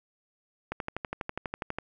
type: click train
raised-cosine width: 0.5 ms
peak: -17 dBFS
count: 14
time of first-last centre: 0.72-1.786 s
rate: 12.2 Hz
effects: none